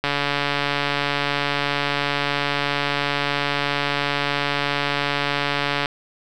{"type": "click train", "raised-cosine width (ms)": 0.3, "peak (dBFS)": -5, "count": 833, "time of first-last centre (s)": [0.04, 5.858], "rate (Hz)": 143, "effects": []}